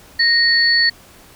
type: tone pair together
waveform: sine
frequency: 1864 / 4433 Hz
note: A#6 / C#8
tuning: -1 / -1 cents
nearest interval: octave + minor third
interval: 1500 cents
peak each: -14 dBFS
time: 0.19-0.9 s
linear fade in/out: 10 ms
effects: pink hiss -45 dBFS RMS until 1.35 s